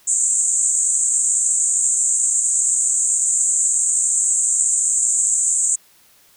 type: band-pass noise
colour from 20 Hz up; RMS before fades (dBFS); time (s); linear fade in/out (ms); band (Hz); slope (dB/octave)
pink; -18; 0.07-5.76; 10; 7000 to 8400; 96
effects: white hiss -53 dBFS RMS until 6.36 s